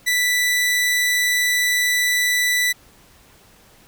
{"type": "tone with ADSR envelope", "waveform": "sawtooth", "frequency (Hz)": 1975.5, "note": "B6", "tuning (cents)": 0, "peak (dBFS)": -11, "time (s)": [0.06, 2.73], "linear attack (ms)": 23, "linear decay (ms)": 4, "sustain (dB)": -2, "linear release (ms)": 17, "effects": ["pink hiss -51 dBFS RMS until 3.87 s"]}